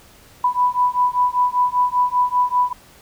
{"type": "beating tone pair", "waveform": "sine", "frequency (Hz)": [987.8, 992.9], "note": ["B5", "B5"], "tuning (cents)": [0, 9], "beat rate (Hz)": 5.1, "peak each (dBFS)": -18, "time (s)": [0.44, 2.73], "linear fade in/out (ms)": 5, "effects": ["pink hiss -48 dBFS RMS until 3.01 s"]}